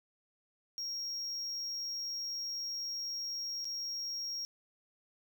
triangle tone with dropouts, 5588 Hz, F8, in tune, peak -35 dBFS, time 0.78-4.45 s, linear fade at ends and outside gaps 0 ms, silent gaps 3.645-3.653 s, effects none

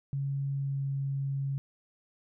sine tone with pitch glide, 138.59 to 137.63 Hz, C#3 to C#3, 0 to -12 cents, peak -29 dBFS, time 0.13-1.58 s, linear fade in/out 0 ms, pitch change -12 cents, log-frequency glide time 0.52-0.84 s, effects none

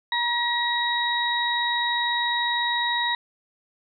harmonic tone, 954 Hz, A#5, 40 cents sharp, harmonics 1 / 2 / 4, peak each -26 / -26 / -26 dBFS, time 0.12-3.15 s, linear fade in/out 2 ms, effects none

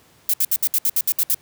violet noise bursts, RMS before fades -18 dBFS, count 10, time 0.29-1.345 s, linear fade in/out 2 ms, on 47 ms, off 65 ms, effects pink hiss -54 dBFS RMS until 1.41 s + high-pass 80 Hz 12 dB/octave

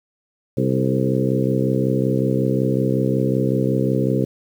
harmonic tone with a mistuned harmonic, 65.41 Hz, C2, in tune, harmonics 2 / 3 / 4 / 5 / 6 / 7 / 8, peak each -21 / -23 / -24 / -25 / -26 / -26 / -27 dBFS, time 0.57-4.25 s, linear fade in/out 5 ms, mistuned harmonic 7, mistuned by -26 cents, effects 8-bit

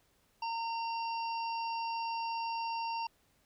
harmonic tone with a mistuned harmonic, 917 Hz, A#5, 29 cents flat, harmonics 1 / 3 / 5 / 6, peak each -34 / -44 / -48 / -50 dBFS, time 0.42-3.07 s, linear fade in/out 5 ms, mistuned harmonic 5, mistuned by +35 cents, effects pink hiss -71 dBFS RMS until 3.45 s

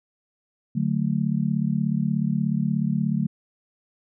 sine chord, D major, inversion none, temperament just, 146.83 / 183.54 / 220.2 Hz, D3 / F#3 / A3, 0 / -14 / +2 cents, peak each -25 dBFS, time 0.75-3.27 s, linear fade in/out 10 ms, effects none

